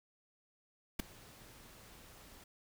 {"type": "noise with ADSR envelope", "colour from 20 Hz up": "pink", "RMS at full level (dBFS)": -33, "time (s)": [0.99, 2.44], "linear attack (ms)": 9, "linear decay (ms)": 5, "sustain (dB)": -24, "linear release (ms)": 5, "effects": []}